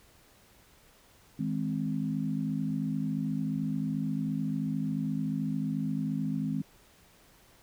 sine chord, Ab major, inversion second, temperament equal with one note detuned, 158.83 / 207.7 / 261.6 Hz, Eb3 / Ab3 / C4, +36 / 0 / 0 cents, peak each -33 dBFS, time 1.39-6.62 s, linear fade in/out 5 ms, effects pink hiss -60 dBFS RMS until 7.62 s

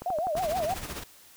click train, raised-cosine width 1 ms, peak -23 dBFS, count 8, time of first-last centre 0.02-0.603 s, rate 12 Hz
sine tone with vibrato, 676 Hz, E5, 43 cents sharp, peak -26 dBFS, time 0.06-0.74 s, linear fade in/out 2 ms, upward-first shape triangle, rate 6.4 Hz, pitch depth 250 cents each way
pink noise with tremolo, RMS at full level -35 dBFS, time 0.36-1.04 s, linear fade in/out 10 ms, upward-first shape sine, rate 15 Hz, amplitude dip 60%
effects white hiss -54 dBFS RMS until 1.36 s

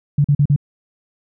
sine tone bursts, 144 Hz, D3, 34 cents flat, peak -10 dBFS, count 4, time 0.18-0.562 s, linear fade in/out 5 ms, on 64 ms, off 42 ms, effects none

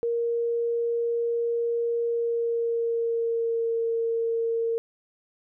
sine tone with pitch glide, 468.2 to 458.8 Hz, A#4 to A#4, +8 to -28 cents, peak -23 dBFS, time 0.03-4.78 s, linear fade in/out 0 ms, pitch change -36 cents, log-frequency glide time 2.03-3.76 s, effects none

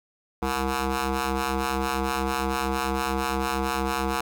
10% pulse ring-modulated tone, 132.4 Hz, C3, 21 cents sharp, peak -13 dBFS, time 0.42-4.21 s, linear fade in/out 5 ms, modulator 598 Hz, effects none

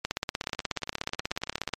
two click trains, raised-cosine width 0.2 ms, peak -22 / -10 dBFS, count 24 / 29, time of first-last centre 0.44-1.69 / 0.05-1.737 s, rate 18.4 / 16.6 Hz, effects MP3 64 kbps

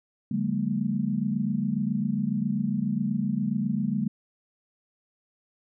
sine tone cluster, 143.7 / 181.5 / 203.3 / 230.7 Hz, D3 / F#3 / G#3 / A#3, -37 / -33 / -37 / -18 cents, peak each -32 / -33 / -27 / -29 dBFS, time 0.31-4.08 s, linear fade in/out 5 ms, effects none

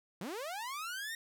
sawtooth linear sweep, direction up, 155.56 to 1878 Hz, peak -35 dBFS, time 0.21-1.15 s, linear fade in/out 2 ms, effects none

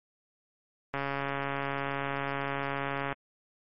click train, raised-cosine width 0.5 ms, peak -17 dBFS, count 305, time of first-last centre 0.94-3.127 s, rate 139 Hz, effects MP3 32 kbps

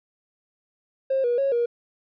triangle tone with pitch steps, 534 / 481.6 / 549 / 474.7 Hz, C5 / B4 / C#5 / A#4, +35 / -44 / -17 / +31 cents, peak -16 dBFS, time 1.1-1.66 s, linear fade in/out 10 ms, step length 140 ms, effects tanh soft clip ceiling -17 dBFS + resampled to 11025 Hz

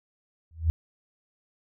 sine tone with exponential growth, 81.2 Hz, E2, 26 cents flat, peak -16 dBFS, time 0.51-0.7 s, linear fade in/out 0 ms, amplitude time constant 41 ms, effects none

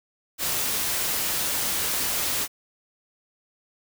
white noise, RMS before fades -26 dBFS, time 0.38-2.48 s, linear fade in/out 50 ms, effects none

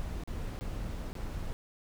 brown noise with dropouts, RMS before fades -37 dBFS, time 0-1.53 s, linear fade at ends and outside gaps 0 ms, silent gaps 0.236-0.275 / 0.59-0.61 / 1.13-1.153 s, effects none

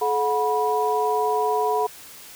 sine tone cluster, 430.3 / 728 / 976 Hz, A4 / F#5 / B5, -39 / -28 / -21 cents, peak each -23 / -25 / -23 dBFS, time 0.01-1.87 s, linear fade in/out 10 ms, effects white hiss -43 dBFS RMS until 2.35 s

